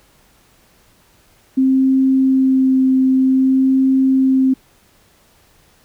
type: tone with vibrato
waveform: sine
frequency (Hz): 263.3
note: C4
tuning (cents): +11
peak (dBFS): -10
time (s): 1.57-4.54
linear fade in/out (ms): 10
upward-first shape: sine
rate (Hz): 0.53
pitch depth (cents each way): 11
effects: pink hiss -53 dBFS RMS until 5.84 s